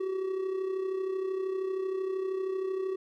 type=tone with amplitude modulation; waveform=triangle; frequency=379.6 Hz; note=F#4; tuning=44 cents sharp; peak=-25 dBFS; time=0-2.96 s; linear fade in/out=10 ms; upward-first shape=sine; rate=32.9 Hz; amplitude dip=55%; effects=none